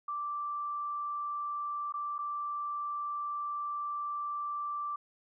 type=tone with dropouts; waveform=sine; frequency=1172 Hz; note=D6; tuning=4 cents flat; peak=-33 dBFS; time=0.08-4.96 s; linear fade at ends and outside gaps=5 ms; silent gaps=1.924-1.939 / 2.182-2.188 s; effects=none